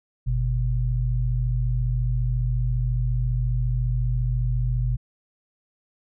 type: tone pair together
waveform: sine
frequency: 48.95 / 123.47 Hz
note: G1 / B2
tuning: -2 / 0 cents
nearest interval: octave + major third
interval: 1602 cents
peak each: -23 dBFS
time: 0.26-4.97 s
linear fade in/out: 20 ms
effects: none